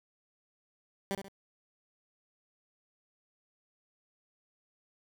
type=tone with echo; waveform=15% pulse; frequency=196 Hz; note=G3; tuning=in tune; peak=-25 dBFS; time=1.11-1.15 s; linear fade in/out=0 ms; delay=67 ms; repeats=2; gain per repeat=-8 dB; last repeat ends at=1.284 s; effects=none